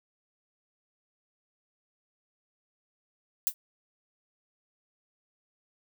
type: noise with exponential decay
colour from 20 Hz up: violet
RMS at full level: -21 dBFS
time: 3.47-3.54 s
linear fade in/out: 0 ms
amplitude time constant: 15 ms
effects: none